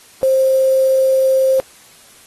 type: tone with quantisation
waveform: sine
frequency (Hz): 528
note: C5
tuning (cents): +16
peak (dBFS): -10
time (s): 0.23-1.6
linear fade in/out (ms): 0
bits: 5
effects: white hiss -45 dBFS RMS until 2.26 s + AAC 32 kbps